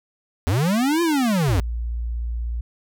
square linear two-way sweep, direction up then down, 76.3 to 349 to 76.3 Hz, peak -18 dBFS, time 0.47-1.6 s, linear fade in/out 0 ms, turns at 1.02 s
sine tone, 58.27 Hz, A#1, in tune, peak -23 dBFS, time 1.48-2.61 s, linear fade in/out 5 ms
effects none

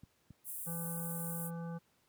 clicks, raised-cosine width 5 ms, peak -38 dBFS, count 2, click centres 0.035 / 0.306 s
pink high-pass noise, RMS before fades -43 dBFS, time 0.44-1.51 s, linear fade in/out 50 ms, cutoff 8800 Hz, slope 48 dB/octave
harmonic tone, 168 Hz, E3, 33 cents sharp, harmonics 1 / 3 / 5 / 7 / 9, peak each -39 / -49 / -53 / -56 / -58 dBFS, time 0.66-1.79 s, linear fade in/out 20 ms
effects pink hiss -73 dBFS RMS until 2.08 s + high-pass 80 Hz 12 dB/octave

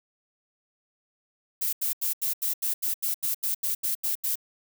violet noise bursts, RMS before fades -27 dBFS, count 14, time 1.61-4.356 s, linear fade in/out 10 ms, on 120 ms, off 82 ms, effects none

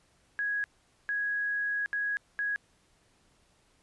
sine tone bursts at uneven times, 1661.2 Hz, G#6, in tune, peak -28 dBFS, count 4, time 0.39-0.64 / 1.09-1.86 / 1.93-2.17 / 2.39-2.56 s, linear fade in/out 0 ms, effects pink hiss -67 dBFS RMS until 3.82 s + resampled to 24000 Hz

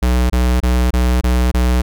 square tone bursts, 61.74 Hz, B1, in tune, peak -12 dBFS, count 6, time 0.02-1.82 s, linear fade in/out 10 ms, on 280 ms, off 24 ms, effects none

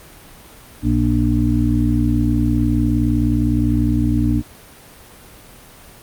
harmonic tone, 59.6 Hz, A#1, 39 cents sharp, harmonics 1 / 2 / 4 / 5, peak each -19 / -19 / -19 / -19 dBFS, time 0.82-4.43 s, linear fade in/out 50 ms, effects pink hiss -42 dBFS RMS until 6.02 s + Opus 32 kbps

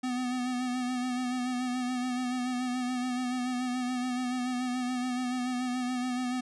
square tone with vibrato, 250.3 Hz, B3, 23 cents sharp, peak -30 dBFS, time 0.03-6.41 s, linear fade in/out 10 ms, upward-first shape sine, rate 7 Hz, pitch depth 35 cents each way, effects resampled to 22050 Hz

